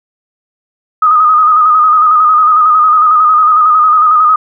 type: tone with vibrato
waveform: sine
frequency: 1244.5 Hz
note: D#6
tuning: in tune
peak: -4 dBFS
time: 1.02-4.36 s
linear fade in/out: 5 ms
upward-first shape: square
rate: 11 Hz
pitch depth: 39 cents each way
effects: none